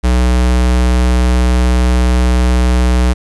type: tone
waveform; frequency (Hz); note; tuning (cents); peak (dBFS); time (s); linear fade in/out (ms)
square; 61.74; B1; 0; -9; 0.03-3.14; 20
effects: resampled to 24000 Hz + 8-bit